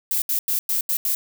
violet noise bursts at uneven times, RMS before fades -22 dBFS, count 6, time 0.11-0.22 / 0.29-0.39 / 0.48-0.59 / 0.69-0.81 / 0.89-0.97 / 1.05-1.15 s, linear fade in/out 2 ms, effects none

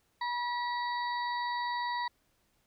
harmonic tone with a mistuned harmonic, 967 Hz, B5, 37 cents flat, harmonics 1 / 2 / 4 / 5, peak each -32 / -38 / -44 / -46 dBFS, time 0.21-2.08 s, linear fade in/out 5 ms, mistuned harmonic 5, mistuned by -91 cents, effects pink hiss -73 dBFS RMS until 2.66 s

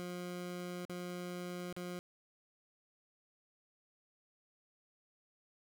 20% pulse tone with dropouts, 178 Hz, F3, 33 cents sharp, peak -36 dBFS, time 0-1.99 s, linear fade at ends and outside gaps 0 ms, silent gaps 0.852-0.896 / 1.726-1.765 s, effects none

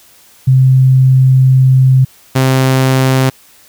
sine / sawtooth tone pair in turn, 130.81 / 131.46 Hz, C3 / C3, 0 / +9 cents, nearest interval unison, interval 9 cents, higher second, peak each -4 dBFS, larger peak neither, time 0.47-2.05 / 2.35-3.3 s, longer first, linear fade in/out 10 ms, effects white hiss -44 dBFS RMS until 3.68 s

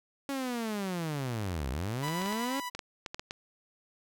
sawtooth linear two-way sweep, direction down then up, 280.1 to 60.4 to 280.1 Hz, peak -28 dBFS, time 0.29-2.6 s, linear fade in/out 0 ms, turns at 1.7 s
sawtooth tone with tremolo, 987.8 Hz, B5, in tune, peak -30 dBFS, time 2.02-2.7 s, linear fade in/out 20 ms, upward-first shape triangle, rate 7.9 Hz, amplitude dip 30%
clicks, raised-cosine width 0.2 ms, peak -20 dBFS, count 10, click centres 2.083 / 2.218 / 2.26 / 2.326 / 2.75 / 2.792 / 3.062 / 3.145 / 3.195 / 3.309 s
effects none

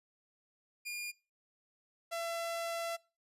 sawtooth tone pair in turn, 2419 / 672.8 Hz, D#7 / E5, -49 / +35 cents, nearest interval octave + minor seventh, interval 2216 cents, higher first, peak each -35 / -32 dBFS, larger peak second, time 0.85-1.12 / 2.11-2.97 s, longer second, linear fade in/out 20 ms, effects noise-tail reverb RT60 0.3 s tail -23 dB re dry + resampled to 32000 Hz

